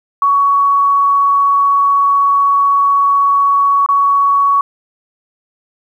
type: tone with dropouts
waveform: sine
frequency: 1121 Hz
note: C#6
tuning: 19 cents sharp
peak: -8 dBFS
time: 0.22-4.61 s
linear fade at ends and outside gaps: 2 ms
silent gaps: 3.862-3.888 s
effects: 8-bit